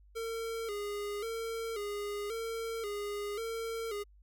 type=tone with vibrato; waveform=square; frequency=432.1 Hz; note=A4; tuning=31 cents flat; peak=-36 dBFS; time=0.15-4.04 s; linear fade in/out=20 ms; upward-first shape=square; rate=0.93 Hz; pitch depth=89 cents each way; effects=added 50 Hz sine -57 dBFS peak until 4.22 s